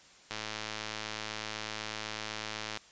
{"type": "click train", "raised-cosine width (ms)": 0.2, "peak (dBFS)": -19, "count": 267, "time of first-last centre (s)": [0.31, 2.773], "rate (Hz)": 108, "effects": ["white hiss -57 dBFS RMS until 2.91 s", "resampled to 16000 Hz"]}